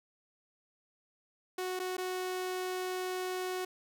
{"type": "tone with dropouts", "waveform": "sawtooth", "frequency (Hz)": 368.4, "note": "F#4", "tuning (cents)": -7, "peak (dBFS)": -30, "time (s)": [1.58, 3.65], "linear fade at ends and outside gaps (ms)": 5, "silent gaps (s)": [[1.793, 1.798], [1.969, 1.98]], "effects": []}